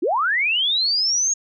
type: linear sweep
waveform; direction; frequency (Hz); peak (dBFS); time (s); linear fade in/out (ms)
sine; up; 277.2 to 6645; -17; 0.02-1.34; 10
effects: none